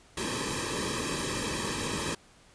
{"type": "noise with comb filter", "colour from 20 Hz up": "pink", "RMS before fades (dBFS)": -32, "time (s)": [0.17, 2.15], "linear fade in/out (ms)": 5, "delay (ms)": 1.4, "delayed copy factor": -1, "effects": ["pink hiss -58 dBFS RMS until 2.54 s", "resampled to 22050 Hz"]}